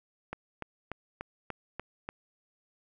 click train, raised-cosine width 0.5 ms, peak -21 dBFS, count 7, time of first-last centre 0.33-2.09 s, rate 3.41 Hz, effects none

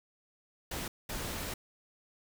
pink noise bursts at uneven times, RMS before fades -38 dBFS, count 2, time 0.71-0.88 / 1.09-1.54 s, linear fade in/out 5 ms, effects none

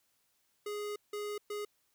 square tone bursts at uneven times, 415.3 Hz, G#4, in tune, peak -37 dBFS, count 3, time 0.66-0.96 / 1.13-1.38 / 1.5-1.65 s, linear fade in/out 5 ms, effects white hiss -75 dBFS RMS until 1.94 s

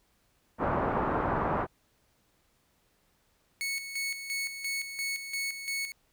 white low-pass noise, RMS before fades -29 dBFS, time 0.58-1.67 s, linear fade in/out 50 ms, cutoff 1200 Hz, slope 24 dB/octave
sawtooth tone with tremolo, 2208 Hz, C#7, 7 cents flat, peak -27 dBFS, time 3.61-5.92 s, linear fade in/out 0 ms, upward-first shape square, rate 2.9 Hz, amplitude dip 60%
effects pink hiss -70 dBFS RMS until 6.12 s

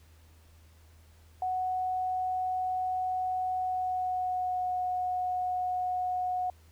sine tone with pitch glide, 740 to 730.7 Hz, F#5 to F#5, 0 to -22 cents, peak -28 dBFS, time 1.42-6.5 s, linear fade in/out 2 ms, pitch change -22 cents, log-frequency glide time 3.59-4.72 s, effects added 80 Hz sine -55 dBFS peak until 6.71 s + pink hiss -64 dBFS RMS until 6.71 s

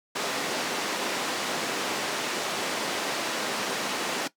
pink band-pass noise, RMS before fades -30 dBFS, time 0.15-4.28 s, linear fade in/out 10 ms, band 280 to 6800 Hz, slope 12 dB/octave, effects noise-tail reverb RT60 0.1 s tail -17 dB re dry + high-pass 150 Hz 12 dB/octave

